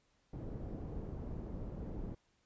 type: low-pass noise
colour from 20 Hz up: pink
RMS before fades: -43 dBFS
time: 0.33-2.15 s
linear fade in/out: 5 ms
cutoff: 410 Hz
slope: 12 dB/octave
effects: pink hiss -75 dBFS RMS until 2.45 s + resampled to 16000 Hz